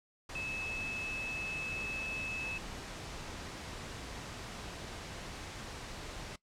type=tone in noise; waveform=sine; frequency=2600 Hz; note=E7; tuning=24 cents flat; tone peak=-37 dBFS; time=0.35-2.58 s; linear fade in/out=5 ms; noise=pink; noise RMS=-44 dBFS; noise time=0.29-6.36 s; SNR=+4 dB; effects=noise-tail reverb RT60 0.1 s tail -19 dB re dry + low-pass 7000 Hz 12 dB/octave